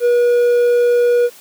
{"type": "tone", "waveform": "triangle", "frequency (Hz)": 482.3, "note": "B4", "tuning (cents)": -41, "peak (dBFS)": -8, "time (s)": [0, 1.3], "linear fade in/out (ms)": 50, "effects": ["white hiss -42 dBFS RMS until 1.4 s", "high-pass 150 Hz 12 dB/octave"]}